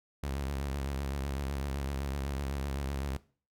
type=tone with vibrato; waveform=sawtooth; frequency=69 Hz; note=C#2; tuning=7 cents flat; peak=-29 dBFS; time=0.23-3.17 s; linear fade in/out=5 ms; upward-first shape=triangle; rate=7.9 Hz; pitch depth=88 cents each way; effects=noise-tail reverb RT60 0.4 s tail -19 dB re dry